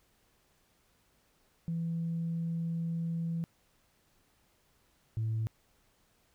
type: tone pair in turn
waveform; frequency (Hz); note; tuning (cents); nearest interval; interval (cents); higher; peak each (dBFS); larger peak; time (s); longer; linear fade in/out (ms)
sine; 166.4 / 111.06; E3 / A2; +17 / +17; perfect fifth; 700; first; -30 / -28; second; 1.68-3.44 / 5.17-5.47; first; 0
effects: tanh soft clip ceiling -27 dBFS + pink hiss -70 dBFS RMS until 6.34 s